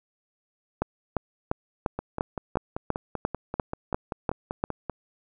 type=two click trains; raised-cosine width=1 ms; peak=-10 / -16 dBFS; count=12 / 16; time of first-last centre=0.82-4.639 / 1.99-4.897 s; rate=2.88 / 5.16 Hz; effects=none